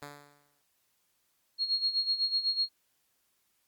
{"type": "tone with exponential decay", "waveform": "5% pulse", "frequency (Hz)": 144.7, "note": "D3", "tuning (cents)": -25, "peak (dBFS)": -29, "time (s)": [0.02, 0.62], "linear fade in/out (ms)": 2, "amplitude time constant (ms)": 130}
{"type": "tone with tremolo", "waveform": "sine", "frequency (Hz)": 4285, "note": "C8", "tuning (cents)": 40, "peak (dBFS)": -24, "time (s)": [1.58, 2.69], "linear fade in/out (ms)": 50, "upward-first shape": "sine", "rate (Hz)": 8, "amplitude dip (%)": 75}
{"effects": ["white hiss -74 dBFS RMS until 3.67 s", "Opus 48 kbps"]}